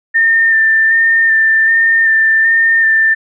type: tone with vibrato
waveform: sine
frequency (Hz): 1800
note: A6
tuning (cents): +39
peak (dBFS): -7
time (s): 0.14-3.15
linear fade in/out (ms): 20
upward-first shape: square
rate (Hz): 1.3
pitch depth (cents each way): 16
effects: none